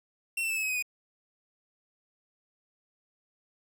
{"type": "tone with pitch steps", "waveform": "45% pulse", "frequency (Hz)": [2715, 2673, 2632, 2591, 2551, 2511, 2472], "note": ["F7", "E7", "E7", "E7", "D#7", "D#7", "D#7"], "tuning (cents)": [-50, 23, -3, -30, 43, 15, -12], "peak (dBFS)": -28, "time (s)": [0.37, 0.825], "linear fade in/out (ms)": 5, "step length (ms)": 65, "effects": []}